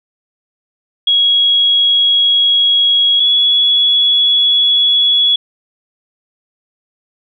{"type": "tone pair in turn", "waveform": "sine", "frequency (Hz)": [3317, 3377], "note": ["G#7", "G#7"], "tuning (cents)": [-3, 28], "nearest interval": "unison", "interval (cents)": 31, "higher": "second", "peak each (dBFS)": -8, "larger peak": "neither", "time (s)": [[1.07, 3.2], [3.2, 5.36]], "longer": "second", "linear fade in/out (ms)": 5, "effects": []}